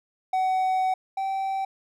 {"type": "tone pair in turn", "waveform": "triangle", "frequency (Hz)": [751, 773.9], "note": ["F#5", "G5"], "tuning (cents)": [26, -22], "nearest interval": "minor second", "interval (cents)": 52, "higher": "second", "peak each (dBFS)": [-19, -23], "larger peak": "first", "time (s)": [[0.33, 0.94], [1.17, 1.65]], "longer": "first", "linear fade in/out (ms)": 5, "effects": []}